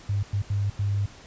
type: tone bursts at uneven times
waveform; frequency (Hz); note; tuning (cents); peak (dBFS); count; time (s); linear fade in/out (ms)
sine; 100.7; G2; +47; -22; 4; 0.09-0.23 / 0.33-0.42 / 0.5-0.7 / 0.79-1.06; 5
effects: pink hiss -48 dBFS RMS until 1.26 s + resampled to 16000 Hz